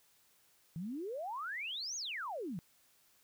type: exponential two-way sweep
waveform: sine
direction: up then down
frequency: 155 to 6710 to 155 Hz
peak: -38 dBFS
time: 0.76-2.59 s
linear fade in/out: 0 ms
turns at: 1.96 s
effects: white hiss -69 dBFS RMS until 3.23 s